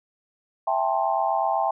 sine chord, A minor seventh, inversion second, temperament just, 660 / 792 / 880 / 1056 Hz, E5 / G5 / A5 / C6, +2 / +18 / 0 / +16 cents, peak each -26 / -24 / -27 / -29 dBFS, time 0.67-1.71 s, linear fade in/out 5 ms, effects none

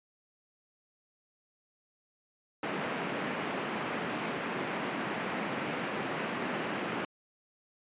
pink band-pass noise, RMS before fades -35 dBFS, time 2.63-7.05 s, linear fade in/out 2 ms, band 170 to 2700 Hz, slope 24 dB/octave, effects resampled to 8000 Hz

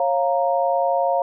sine chord, Bb minor, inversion first, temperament equal with one note detuned, 547.4 / 698.5 / 932.3 Hz, Db5 / F5 / Bb5, -22 / 0 / 0 cents, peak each -21 / -20 / -24 dBFS, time 0-1.22 s, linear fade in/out 2 ms, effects none

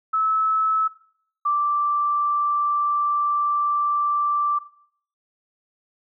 sine tone pair in turn, 1300 / 1172.4 Hz, E6 / D6, -24 / -3 cents, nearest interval major second, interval 179 cents, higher first, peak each -18 dBFS, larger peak neither, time 0.13-0.88 / 1.45-4.59 s, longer second, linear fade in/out 10 ms, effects noise-tail reverb RT60 0.6 s tail -17 dB re dry

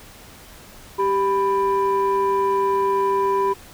sine tone pair together, 392 / 991.2 Hz, G4 / B5, 0 / +6 cents, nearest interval octave + major third, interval 1606 cents, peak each -18 dBFS, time 0.98-3.54 s, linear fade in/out 20 ms, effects tanh soft clip ceiling -13 dBFS + pink hiss -44 dBFS RMS until 3.73 s

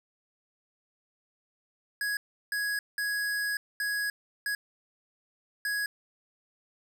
square tone bursts at uneven times, 1665 Hz, G#6, 4 cents sharp, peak -29 dBFS, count 6, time 2.01-2.17 / 2.52-2.79 / 2.98-3.57 / 3.8-4.1 / 4.46-4.55 / 5.65-5.86 s, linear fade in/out 2 ms, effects none

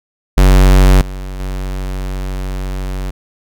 square tone with level steps, 47 Hz, F#1, 28 cents sharp, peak -5 / -23 / -19 dBFS, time 0.37-3.11 s, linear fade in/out 10 ms, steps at 1.01 / 1.4 s, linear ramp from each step 2 ms, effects none

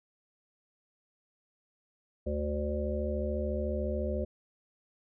harmonic tone with a mistuned harmonic, 73.9 Hz, D2, 11 cents sharp, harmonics 1 / 3 / 5 / 7 / 8, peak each -33 / -37 / -38 / -37 / -37 dBFS, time 2.26-4.25 s, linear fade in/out 10 ms, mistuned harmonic 3, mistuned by -25 cents, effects none

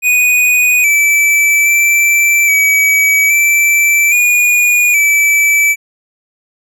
square tone with pitch steps, 2478 / 2315 / 2335 / 2277 / 2330 / 2446 / 2310 Hz, D#7 / D7 / D7 / C#7 / D7 / D#7 / D7, -8 / -25 / -11 / +46 / -14 / -30 / -29 cents, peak -8 dBFS, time 0.02-5.76 s, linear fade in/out 50 ms, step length 820 ms, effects none

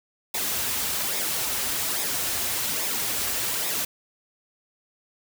white noise with flanger, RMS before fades -27 dBFS, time 0.34-3.85 s, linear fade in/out 5 ms, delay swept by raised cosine 0.67 to 6.47 ms, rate 1.2 Hz, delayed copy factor -0.55, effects none

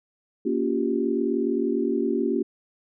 sine chord, G half-diminished seventh, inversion first, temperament just, 235.2 / 282.2 / 352.8 / 392 Hz, Bb3 / Db4 / F4 / G4, +16 / +31 / +18 / 0 cents, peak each -27 dBFS, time 0.45-2.43 s, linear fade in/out 10 ms, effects none

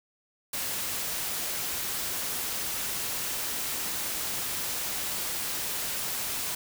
white noise, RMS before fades -32 dBFS, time 0.53-6.55 s, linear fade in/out 5 ms, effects none

